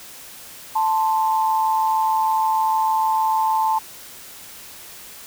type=tone pair together; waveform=sine; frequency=880 / 1046.5 Hz; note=A5 / C6; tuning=0 / 0 cents; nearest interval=minor third; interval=300 cents; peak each=-17 / -24 dBFS; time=0.75-3.79 s; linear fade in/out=10 ms; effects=white hiss -40 dBFS RMS until 5.26 s